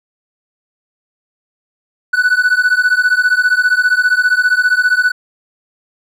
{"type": "beating tone pair", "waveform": "triangle", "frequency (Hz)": [1480, 1495], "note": ["F#6", "F#6"], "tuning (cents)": [0, 17], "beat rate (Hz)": 15, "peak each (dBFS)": -11, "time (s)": [2.13, 5.12], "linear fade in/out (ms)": 10, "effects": []}